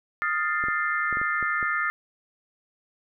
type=chord; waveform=sine; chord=F dominant seventh; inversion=third; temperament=equal with one note detuned; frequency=1244.5 / 1396.9 / 1774.3 / 2093 Hz; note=Eb6 / F6 / A6 / C7; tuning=0 / 0 / +14 / 0 cents; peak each=-29 / -29 / -27 / -32 dBFS; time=0.22-1.9 s; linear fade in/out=0 ms
type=clicks; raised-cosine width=2 ms; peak=-25 dBFS; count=7; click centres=0.639 / 0.685 / 1.127 / 1.171 / 1.215 / 1.427 / 1.628 s
effects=none